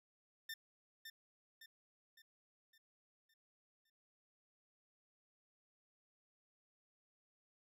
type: tone with echo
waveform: 20% pulse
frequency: 1797 Hz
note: A6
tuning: 36 cents sharp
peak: -39 dBFS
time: 0.49-0.54 s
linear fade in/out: 5 ms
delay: 560 ms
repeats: 6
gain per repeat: -6 dB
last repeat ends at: 3.9 s
effects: none

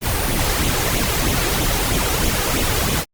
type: noise with flanger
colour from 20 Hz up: pink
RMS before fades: -19 dBFS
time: 0.01-3.05 s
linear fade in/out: 50 ms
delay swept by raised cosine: 0.29 to 2.49 ms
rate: 3.1 Hz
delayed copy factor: +0.55
effects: Opus 32 kbps

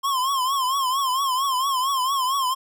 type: tone with vibrato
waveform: square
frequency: 1061 Hz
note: C6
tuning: 24 cents sharp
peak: -21 dBFS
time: 0.03-2.55 s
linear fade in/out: 20 ms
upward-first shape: triangle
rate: 4.4 Hz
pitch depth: 120 cents each way
effects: none

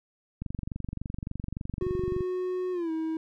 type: click train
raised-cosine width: 5 ms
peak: -21 dBFS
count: 43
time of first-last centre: 0.42-2.207 s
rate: 23.5 Hz
type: tone with pitch glide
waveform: triangle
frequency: 366.1 to 320.6 Hz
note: F#4 to E4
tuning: -18 to -48 cents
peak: -26 dBFS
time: 1.81-3.17 s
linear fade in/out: 2 ms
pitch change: -230 cents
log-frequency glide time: 2.72-2.91 s
effects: none

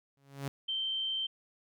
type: tone with exponential growth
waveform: sawtooth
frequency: 138.59 Hz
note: C#3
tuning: in tune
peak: -28 dBFS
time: 0.17-0.48 s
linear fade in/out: 0 ms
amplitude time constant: 67 ms
type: tone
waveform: sine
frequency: 3122 Hz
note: G7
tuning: 8 cents flat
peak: -31 dBFS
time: 0.68-1.27 s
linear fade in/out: 10 ms
effects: none

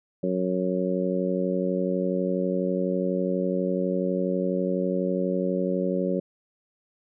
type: harmonic tone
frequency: 92.1 Hz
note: F#2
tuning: 7 cents flat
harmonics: 2 / 3 / 4 / 5 / 6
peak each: -27 / -31 / -30 / -31 / -29 dBFS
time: 0.23-6.2 s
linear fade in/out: 5 ms
effects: none

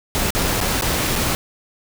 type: noise with dropouts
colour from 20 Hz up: pink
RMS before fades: -20 dBFS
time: 0.15-1.35 s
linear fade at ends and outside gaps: 0 ms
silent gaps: 0.305-0.35 / 0.604-0.612 / 0.811-0.822 / 1.155-1.16 s
effects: none

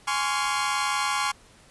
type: chord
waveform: sawtooth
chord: Db major seventh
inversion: second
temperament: equal with one note detuned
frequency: 830.6 / 1046.5 / 1126.8 / 1396.9 Hz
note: Ab5 / C6 / Db6 / F6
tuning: 0 / 0 / +28 / 0 cents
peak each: -26 / -25 / -25 / -28 dBFS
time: 0.07-1.32 s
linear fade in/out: 10 ms
effects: pink hiss -54 dBFS RMS until 1.7 s + resampled to 24000 Hz

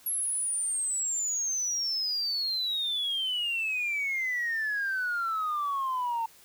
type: exponential sweep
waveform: sine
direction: down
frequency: 11400 to 900 Hz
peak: -26 dBFS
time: 0.06-6.26 s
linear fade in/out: 5 ms
effects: tanh soft clip ceiling -24 dBFS + white hiss -56 dBFS RMS until 6.44 s

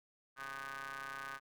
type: ring-modulated tone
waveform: sawtooth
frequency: 138.59 Hz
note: C#3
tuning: in tune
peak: -36 dBFS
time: 0.36-1.4 s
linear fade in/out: 50 ms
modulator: 1370 Hz
effects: none

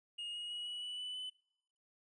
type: tone with pitch steps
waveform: triangle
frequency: 2858 / 2883 / 2908 / 2933 / 2959 / 2985 / 3011 Hz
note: F7 / F#7 / F#7 / F#7 / F#7 / F#7 / F#7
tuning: +39 / -46 / -31 / -16 / -1 / +15 / +30 cents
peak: -39 dBFS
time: 0.18-1.3 s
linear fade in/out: 10 ms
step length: 160 ms
effects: noise-tail reverb RT60 0.8 s tail -26 dB re dry + resampled to 22050 Hz

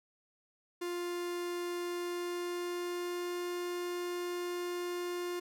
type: tone with pitch glide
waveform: 45% pulse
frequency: 350.8 to 353.2 Hz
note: F4 to F4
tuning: +8 to +20 cents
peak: -35 dBFS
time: 0.81-5.4 s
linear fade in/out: 10 ms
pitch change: +12 cents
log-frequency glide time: 1.87-3.42 s
effects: none

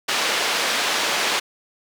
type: band-pass noise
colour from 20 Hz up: white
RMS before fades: -22 dBFS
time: 0.08-1.4 s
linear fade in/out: 10 ms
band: 330 to 4000 Hz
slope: 12 dB/octave
effects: none

